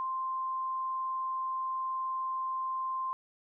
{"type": "tone", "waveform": "sine", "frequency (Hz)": 1046.5, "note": "C6", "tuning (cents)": 0, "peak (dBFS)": -31, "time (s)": [0, 3.13], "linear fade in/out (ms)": 0, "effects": []}